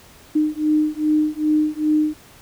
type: beating tone pair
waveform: sine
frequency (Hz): 304.3 / 306.8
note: D#4 / D#4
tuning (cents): -38 / -24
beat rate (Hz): 2.5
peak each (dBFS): -19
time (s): 0.35-2.14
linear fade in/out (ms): 10
effects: pink hiss -47 dBFS RMS until 2.41 s